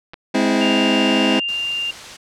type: clicks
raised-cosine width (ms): 0.3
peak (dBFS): -19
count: 2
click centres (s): 0.135 / 0.141
type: chord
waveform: sawtooth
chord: Ab augmented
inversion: none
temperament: just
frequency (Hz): 207.7 / 259.6 / 324.5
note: Ab3 / C4 / E4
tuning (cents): 0 / -13 / -27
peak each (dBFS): -16 / -14 / -16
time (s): 0.34-1.4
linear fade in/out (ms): 10
type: tone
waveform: sine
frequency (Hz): 2794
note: F7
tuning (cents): 0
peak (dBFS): -20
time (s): 0.61-1.91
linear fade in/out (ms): 5
type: noise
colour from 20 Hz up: white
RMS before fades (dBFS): -34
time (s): 1.48-2.17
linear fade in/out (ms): 10
effects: low-pass 6000 Hz 12 dB/octave